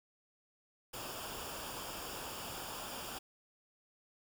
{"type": "noise with comb filter", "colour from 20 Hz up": "pink", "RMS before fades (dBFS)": -44, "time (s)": [0.93, 3.19], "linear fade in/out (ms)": 10, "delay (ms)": 0.49, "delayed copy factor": -0.65, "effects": []}